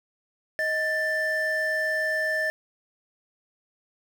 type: tone pair together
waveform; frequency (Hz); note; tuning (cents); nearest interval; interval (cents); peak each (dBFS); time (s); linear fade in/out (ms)
triangle; 626 / 1770.6; D#5 / A6; +10 / +10; octave + tritone; 1800; -27 / -23; 0.59-2.5; 0
effects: 8-bit